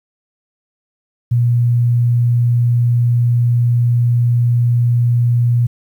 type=tone; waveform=sine; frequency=120 Hz; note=B2; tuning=49 cents flat; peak=-10 dBFS; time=1.31-5.67 s; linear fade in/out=10 ms; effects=8-bit